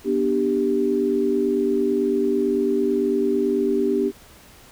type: chord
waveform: sine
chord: G major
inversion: first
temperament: just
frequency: 245 / 294 / 392 Hz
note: B3 / D4 / G4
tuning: -14 / +2 / 0 cents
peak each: -24 / -24 / -20 dBFS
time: 0.04-4.12 s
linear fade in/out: 50 ms
effects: pink hiss -48 dBFS RMS until 4.71 s